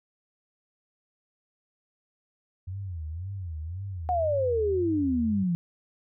sine tone with vibrato, 87.5 Hz, F2, 4 cents sharp, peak -32 dBFS, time 2.67-5.44 s, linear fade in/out 10 ms, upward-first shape sine, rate 1.9 Hz, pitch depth 220 cents each way
sine exponential sweep, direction down, 740 to 166.9 Hz, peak -23 dBFS, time 4.09-5.55 s, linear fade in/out 0 ms
effects none

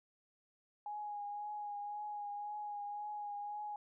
sine tone with vibrato, 828 Hz, G#5, 5 cents flat, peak -40 dBFS, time 0.86-3.76 s, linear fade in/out 2 ms, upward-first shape triangle, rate 1.9 Hz, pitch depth 25 cents each way, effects none

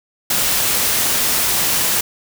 white noise, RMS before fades -17 dBFS, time 0.3-2.01 s, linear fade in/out 5 ms, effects none

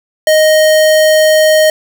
square tone, 622.3 Hz, D#5, in tune, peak -6 dBFS, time 0.27-1.7 s, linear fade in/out 2 ms, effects none

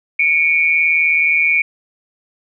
sine tone pair together, 2239 / 2398 Hz, C#7 / D7, +17 / +36 cents, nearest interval minor second, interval 119 cents, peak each -14 dBFS, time 0.19-1.62 s, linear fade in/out 5 ms, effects none

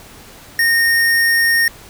square tone, 1845 Hz, A#6, 18 cents flat, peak -12 dBFS, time 0.59-1.68 s, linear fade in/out 2 ms, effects pink hiss -40 dBFS RMS until 1.89 s

